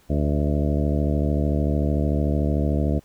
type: harmonic tone with a mistuned harmonic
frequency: 73.42 Hz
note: D2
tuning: in tune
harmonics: 1 / 2 / 3 / 4 / 5 / 6 / 7 / 8 / 9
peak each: -22 / -25 / -27 / -28 / -34 / -34 / -34 / -35 / -34 dBFS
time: 0.09-3 s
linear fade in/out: 20 ms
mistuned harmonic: 8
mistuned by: +26 cents
effects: pink hiss -58 dBFS RMS until 3.04 s